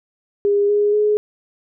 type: tone with pitch steps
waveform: sine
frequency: 406.3 / 413.4 / 420.6 Hz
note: G#4 / G#4 / G#4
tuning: -38 / -8 / +22 cents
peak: -13 dBFS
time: 0.45-1.17 s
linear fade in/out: 0 ms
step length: 240 ms
effects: none